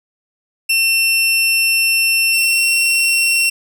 sawtooth tone with pitch glide, 2700 to 2722 Hz, E7 to F7, +41 to -45 cents, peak -9 dBFS, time 0.69-3.5 s, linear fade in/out 10 ms, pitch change +14 cents, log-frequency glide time 2.3-2.65 s, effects none

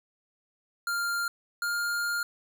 square tone pair in turn, 1396.9 / 1408.2 Hz, F6 / F6, 0 / +14 cents, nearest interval unison, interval 14 cents, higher second, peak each -28 dBFS, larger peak neither, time 0.87-1.28 / 1.62-2.23 s, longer second, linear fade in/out 2 ms, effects none

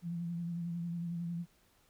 sine tone with vibrato, 170.7 Hz, F3, 39 cents flat, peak -35 dBFS, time 0.02-1.46 s, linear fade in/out 50 ms, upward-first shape sine, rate 11 Hz, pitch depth 33 cents each way, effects pink hiss -69 dBFS RMS until 1.89 s

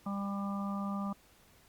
harmonic tone, 199 Hz, G3, 26 cents sharp, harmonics 1 / 3 / 4 / 5 / 6, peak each -34 / -47 / -46 / -48 / -42 dBFS, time 0.06-1.13 s, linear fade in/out 5 ms, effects pink hiss -63 dBFS RMS until 1.68 s + Opus 48 kbps

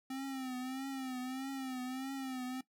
square tone with vibrato, 261.6 Hz, C4, in tune, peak -39 dBFS, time 0.1-2.61 s, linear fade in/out 5 ms, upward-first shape triangle, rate 1.6 Hz, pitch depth 78 cents each way, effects noise-tail reverb RT60 0.1 s tail -17 dB re dry

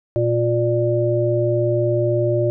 harmonic tone, 118.2 Hz, A#2, 24 cents sharp, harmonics 1 / 3 / 5, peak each -20 / -20 / -20 dBFS, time 0.16-2.5 s, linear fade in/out 0 ms, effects none

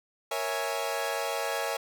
sawtooth chord, A# half-diminished seventh, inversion none, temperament equal, 466.2 / 554.4 / 659.3 / 830.6 Hz, A#4 / C#5 / E5 / G#5, 0 / 0 / 0 / 0 cents, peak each -32 / -30 / -31 / -31 dBFS, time 0.31-1.77 s, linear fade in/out 5 ms, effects none

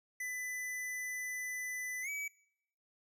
square tone with pitch glide, 2000 to 2284 Hz, B6 to D7, +21 to -49 cents, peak -38 dBFS, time 0.2-2.28 s, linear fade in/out 5 ms, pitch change +230 cents, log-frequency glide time 2.02-2.09 s, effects noise-tail reverb RT60 0.7 s tail -22 dB re dry

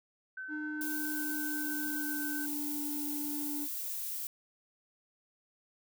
sine tone with tremolo, 1528 Hz, G6, 45 cents flat, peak -38 dBFS, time 0.37-2.46 s, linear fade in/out 5 ms, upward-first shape triangle, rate 7.6 Hz, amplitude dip 25%
triangle tone with pitch glide, 303.3 to 293.3 Hz, D#4 to D4, -44 to -2 cents, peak -35 dBFS, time 0.48-3.68 s, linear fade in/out 50 ms, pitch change -58 cents, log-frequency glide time 0.75-2.51 s
violet noise, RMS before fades -38 dBFS, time 0.81-4.27 s, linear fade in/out 2 ms
effects none

